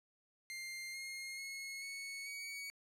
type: tone with pitch steps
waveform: sawtooth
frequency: 2100 / 2137 / 2174 / 2212 / 2251 Hz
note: C7 / C7 / C#7 / C#7 / C#7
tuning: +6 / +36 / -34 / -4 / +26 cents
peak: -40 dBFS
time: 0.5-2.7 s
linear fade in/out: 0 ms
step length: 440 ms
effects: low-pass 12000 Hz 12 dB/octave